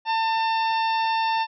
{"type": "harmonic tone", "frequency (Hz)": 897, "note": "A5", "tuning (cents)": 33, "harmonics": [1, 2, 3, 4, 5, 6], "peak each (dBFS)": [-21, -32, -32, -35, -38, -39], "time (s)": [0.05, 1.47], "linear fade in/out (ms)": 50, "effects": []}